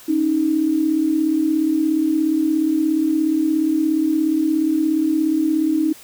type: tone pair together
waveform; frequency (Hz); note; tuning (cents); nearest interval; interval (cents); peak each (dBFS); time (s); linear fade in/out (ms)
sine; 277.2 / 314.2; C#4 / D#4; 0 / +17; major second; 217; -22 / -16; 0.08-5.93; 10
effects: white hiss -43 dBFS RMS until 6.03 s